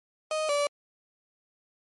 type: tone pair in turn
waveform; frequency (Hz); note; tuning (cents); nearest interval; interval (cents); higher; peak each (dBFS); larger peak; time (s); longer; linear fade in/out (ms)
35% pulse; 622.3 / 578.3; D#5 / D5; 0 / -27; minor second; 127; first; -25 / -22; second; 0.31-0.49 / 0.49-0.67; neither; 2
effects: MP3 48 kbps